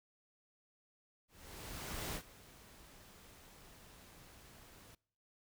pink noise with ADSR envelope, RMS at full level -41 dBFS, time 1.28-4.95 s, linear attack 860 ms, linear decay 82 ms, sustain -18 dB, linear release 4 ms, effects noise-tail reverb RT60 0.7 s tail -26 dB re dry

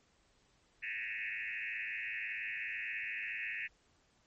sine tone with frequency modulation, 2198 Hz, C#7, 15 cents flat, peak -37 dBFS, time 0.82-3.68 s, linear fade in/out 20 ms, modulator 108 Hz, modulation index 4.4, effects pink hiss -71 dBFS RMS until 4.26 s + MP3 32 kbps

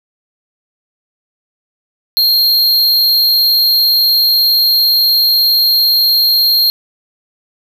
square tone with amplitude modulation, 4219 Hz, C8, 14 cents sharp, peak -7 dBFS, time 2.17-6.7 s, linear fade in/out 0 ms, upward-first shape sine, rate 200 Hz, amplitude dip 35%, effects none

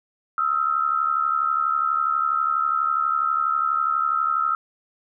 sine tone pair together, 1275 / 1347.2 Hz, D#6 / E6, +42 / +37 cents, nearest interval minor second, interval 95 cents, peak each -22 dBFS, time 0.38-4.55 s, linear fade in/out 2 ms, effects none

